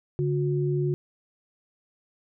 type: tone pair together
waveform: sine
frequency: 143.34 / 361.2 Hz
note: D3 / F#4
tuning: -42 / -42 cents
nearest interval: octave + major third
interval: 1600 cents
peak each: -24 / -27 dBFS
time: 0.19-0.94 s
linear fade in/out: 0 ms
effects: none